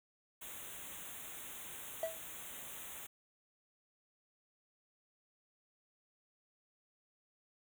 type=band-stop noise; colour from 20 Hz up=white; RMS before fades=-48 dBFS; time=0.41-3.07 s; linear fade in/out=10 ms; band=3800 to 6300 Hz; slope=96 dB/octave
type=tone with exponential decay; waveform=triangle; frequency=651 Hz; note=E5; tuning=22 cents flat; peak=-29 dBFS; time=2.03-2.21 s; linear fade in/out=2 ms; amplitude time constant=39 ms
effects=none